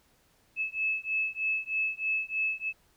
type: beating tone pair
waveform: sine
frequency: 2600 / 2603.2 Hz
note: E7 / E7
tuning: -24 / -22 cents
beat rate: 3.2 Hz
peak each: -31 dBFS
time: 0.56-2.73 s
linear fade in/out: 50 ms
effects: pink hiss -66 dBFS RMS until 2.96 s